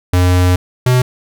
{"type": "tone pair in turn", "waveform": "square", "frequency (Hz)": [90.1, 126.03], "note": ["F#2", "B2"], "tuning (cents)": [-45, 36], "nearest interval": "tritone", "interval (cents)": 581, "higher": "second", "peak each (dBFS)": -9, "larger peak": "neither", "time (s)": [[0.13, 0.56], [0.86, 1.02]], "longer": "first", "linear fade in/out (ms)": 5, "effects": []}